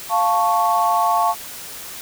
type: chord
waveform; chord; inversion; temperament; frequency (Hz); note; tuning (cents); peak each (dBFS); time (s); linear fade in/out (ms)
sine; F augmented; none; equal; 698.5 / 880 / 1108.7; F5 / A5 / C#6; 0 / 0 / 0; -19; 0.09-1.35; 50
effects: white hiss -34 dBFS RMS until 2.01 s